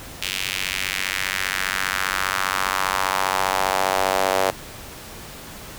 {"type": "tone with high-pass filter sweep", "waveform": "sawtooth", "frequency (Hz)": 95, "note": "F#2", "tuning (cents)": 46, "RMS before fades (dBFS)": -23, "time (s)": [0.22, 4.51], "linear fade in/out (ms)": 5, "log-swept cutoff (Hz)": [2800, 590], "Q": 2, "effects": ["pink hiss -38 dBFS RMS until 5.78 s"]}